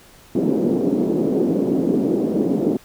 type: band-pass noise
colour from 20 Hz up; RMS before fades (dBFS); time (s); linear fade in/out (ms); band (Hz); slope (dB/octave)
white; -19; 0.35-2.77; 5; 200 to 380; 24
effects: pink hiss -48 dBFS RMS until 2.84 s